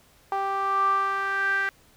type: tone with band-pass filter sweep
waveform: sawtooth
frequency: 392 Hz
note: G4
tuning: in tune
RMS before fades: -25 dBFS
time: 0.32-1.69 s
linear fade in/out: 0 ms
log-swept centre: 920 to 1700 Hz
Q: 8.2
effects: pink hiss -58 dBFS RMS until 1.96 s